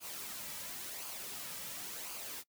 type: noise with flanger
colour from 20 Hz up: white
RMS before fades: -44 dBFS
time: 0-2.44 s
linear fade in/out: 50 ms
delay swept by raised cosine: 0.53 to 2.83 ms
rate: 0.94 Hz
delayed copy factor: -0.5
effects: noise-tail reverb RT60 0.1 s tail -22 dB re dry